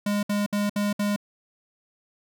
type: tone bursts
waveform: square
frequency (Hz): 205.2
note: G#3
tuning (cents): -21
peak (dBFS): -23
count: 5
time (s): 0.06-1.162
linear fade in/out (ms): 5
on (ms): 170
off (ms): 63
effects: none